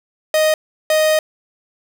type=tone bursts at uneven times; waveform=45% pulse; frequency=622.3 Hz; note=D#5; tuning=in tune; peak=-12 dBFS; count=2; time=0.34-0.54 / 0.9-1.19 s; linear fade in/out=2 ms; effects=none